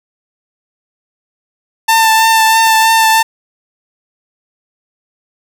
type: tone with vibrato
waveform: sawtooth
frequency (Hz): 892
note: A5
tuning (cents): +23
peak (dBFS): -3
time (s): 1.88-3.23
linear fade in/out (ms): 10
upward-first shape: triangle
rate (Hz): 3.1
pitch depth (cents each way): 20
effects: none